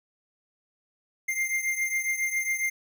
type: beating tone pair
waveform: square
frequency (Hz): 2100 / 2107.3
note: C7 / C7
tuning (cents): +6 / +12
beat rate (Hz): 7.3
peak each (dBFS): -28 / -32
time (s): 1.28-2.7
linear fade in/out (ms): 10
effects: none